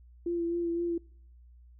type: tone with vibrato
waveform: sine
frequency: 341.1 Hz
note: F4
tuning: 41 cents flat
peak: -28 dBFS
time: 0.26-0.98 s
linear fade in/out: 5 ms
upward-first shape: sine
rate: 3.9 Hz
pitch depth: 22 cents each way
effects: noise-tail reverb RT60 0.6 s tail -25 dB re dry + added 60 Hz sine -52 dBFS peak until 1.79 s